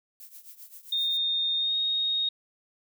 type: noise with tremolo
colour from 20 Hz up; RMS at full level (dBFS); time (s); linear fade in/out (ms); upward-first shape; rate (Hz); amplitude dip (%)
violet; -44; 0.2-1.17; 0; triangle; 7.6; 85
type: tone with pitch glide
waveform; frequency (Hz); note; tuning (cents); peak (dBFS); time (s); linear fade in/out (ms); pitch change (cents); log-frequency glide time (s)
sine; 3666 to 3730; A#7 to A#7; -30 to 0; -24; 0.92-2.29; 5; +30; 1.56-1.76
effects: none